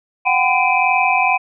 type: tone cluster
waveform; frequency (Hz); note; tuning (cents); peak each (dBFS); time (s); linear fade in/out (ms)
sine; 734 / 776 / 1009 / 2360 / 2532; F#5 / G5 / B5 / D7 / D#7; -14 / -18 / +37 / +8 / +30; -19; 0.25-1.38; 20
effects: none